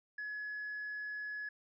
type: tone with tanh clipping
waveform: triangle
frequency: 1694 Hz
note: G#6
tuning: 34 cents sharp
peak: -39 dBFS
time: 0.18-1.49 s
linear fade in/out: 5 ms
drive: 5 dB
effects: resampled to 16000 Hz